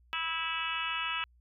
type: harmonic tone with a mistuned harmonic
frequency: 326.7 Hz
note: E4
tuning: 15 cents flat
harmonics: 3 / 4 / 5 / 6 / 7 / 8 / 9 / 10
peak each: -41 / -37 / -41 / -45 / -43 / -36 / -38 / -45 dBFS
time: 0.13-1.24 s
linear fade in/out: 0 ms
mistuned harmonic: 10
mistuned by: +49 cents
effects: added 60 Hz sine -60 dBFS peak until 1.4 s